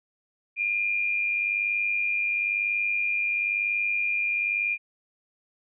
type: tone pair together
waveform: sine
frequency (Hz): 2400 / 2501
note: D7 / D#7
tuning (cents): +37 / +8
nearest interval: minor second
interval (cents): 71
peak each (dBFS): -24 / -31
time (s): 0.56-4.78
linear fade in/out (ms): 50
effects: none

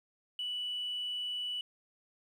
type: tone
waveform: sine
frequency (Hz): 2960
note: F#7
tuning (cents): 0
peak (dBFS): -33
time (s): 0.39-1.61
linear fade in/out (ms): 2
effects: tanh soft clip ceiling -30 dBFS + 11-bit

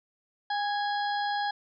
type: harmonic tone with a mistuned harmonic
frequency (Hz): 830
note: G#5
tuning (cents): -1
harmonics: 1 / 2 / 4 / 5 / 6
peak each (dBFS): -28 / -34 / -40 / -42 / -44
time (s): 0.5-1.51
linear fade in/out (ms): 5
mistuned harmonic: 1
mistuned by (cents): -25
effects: none

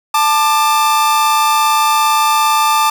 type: tone pair together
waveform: 45% pulse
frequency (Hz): 880 / 1192.5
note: A5 / D6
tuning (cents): 0 / +26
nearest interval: perfect fourth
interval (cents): 526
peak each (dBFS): -13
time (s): 0.14-2.9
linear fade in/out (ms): 5
effects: none

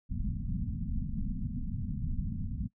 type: low-pass noise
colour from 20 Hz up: pink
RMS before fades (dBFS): -34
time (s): 0.09-2.68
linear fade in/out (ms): 20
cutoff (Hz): 250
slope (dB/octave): 96
effects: noise-tail reverb RT60 0.1 s tail -21 dB re dry

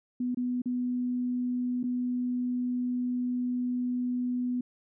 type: tone with dropouts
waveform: sine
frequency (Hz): 247.7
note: B3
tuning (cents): +5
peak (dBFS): -27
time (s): 0.2-4.61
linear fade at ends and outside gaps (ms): 5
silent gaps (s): 0.347-0.371 / 0.619-0.657 / 1.831-1.838
effects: none

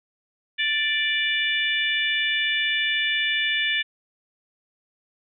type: harmonic tone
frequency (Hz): 587.3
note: D5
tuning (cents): 0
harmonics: 3 / 4 / 5 / 6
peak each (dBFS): -25 / -26 / -27 / -28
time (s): 0.58-3.83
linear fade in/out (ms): 20
effects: none

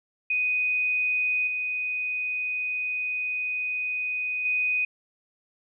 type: tone with level steps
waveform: sine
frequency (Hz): 2493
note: D#7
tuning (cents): +3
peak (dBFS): -22 / -26 / -22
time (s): 0.3-4.85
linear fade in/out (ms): 5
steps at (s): 1.47 / 4.45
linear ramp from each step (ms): 5
effects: none

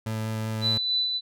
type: tone with vibrato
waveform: 30% pulse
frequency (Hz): 110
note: A2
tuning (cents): 0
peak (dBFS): -25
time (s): 0.06-0.78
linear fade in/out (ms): 5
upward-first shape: triangle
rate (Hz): 5.2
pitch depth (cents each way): 9
type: tone with tremolo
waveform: sine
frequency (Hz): 3987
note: B7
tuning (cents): +16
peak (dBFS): -21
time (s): 0.61-1.21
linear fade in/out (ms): 50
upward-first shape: sine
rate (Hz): 3.5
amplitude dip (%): 40
effects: none

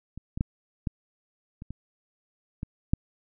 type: clicks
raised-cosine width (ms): 5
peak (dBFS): -26 / -20 / -12 / -15 / -27 / -24 / -20 / -9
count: 8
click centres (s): 0.176 / 0.375 / 0.409 / 0.872 / 1.621 / 1.706 / 2.631 / 2.935
effects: none

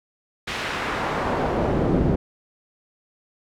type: noise with band-pass filter sweep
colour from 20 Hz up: brown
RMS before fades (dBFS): -23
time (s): 0.47-2.16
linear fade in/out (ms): 10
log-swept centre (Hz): 2900 to 270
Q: 0.87
effects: none

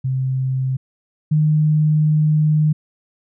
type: tone pair in turn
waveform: sine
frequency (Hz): 131.3 / 153.12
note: C3 / D#3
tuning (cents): +6 / -27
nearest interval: minor third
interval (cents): 267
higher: second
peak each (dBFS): -17 / -12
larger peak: second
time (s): 0.04-0.77 / 1.31-2.73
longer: second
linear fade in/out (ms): 10
effects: none

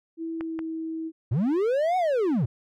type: tone with pitch glide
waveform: sine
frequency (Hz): 327.6 to 322.7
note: E4 to E4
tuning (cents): -11 to -37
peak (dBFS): -29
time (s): 0.17-1.12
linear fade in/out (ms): 50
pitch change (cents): -26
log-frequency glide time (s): 0.34-0.63
type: clicks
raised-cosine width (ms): 0.5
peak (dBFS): -22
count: 2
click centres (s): 0.409 / 0.591
type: linear two-way sweep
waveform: triangle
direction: up then down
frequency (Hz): 98 to 755 to 98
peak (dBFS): -19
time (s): 1.31-2.46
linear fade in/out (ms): 10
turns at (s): 1.97
effects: none

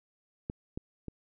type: clicks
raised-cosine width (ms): 3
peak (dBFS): -21 / -23 / -26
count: 3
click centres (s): 0.499 / 0.775 / 1.083
effects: none

